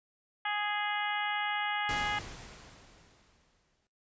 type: harmonic tone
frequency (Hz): 415.3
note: G#4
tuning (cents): 0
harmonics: 2 / 3 / 4 / 5 / 6 / 7 / 8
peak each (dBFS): -34 / -39 / -36 / -38 / -46 / -42 / -45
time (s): 0.45-2.19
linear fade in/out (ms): 5
type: noise with exponential decay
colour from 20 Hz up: pink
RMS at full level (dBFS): -37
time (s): 1.89-3.87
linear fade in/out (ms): 1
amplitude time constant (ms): 430
effects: noise-tail reverb RT60 0.2 s tail -17 dB re dry + resampled to 16000 Hz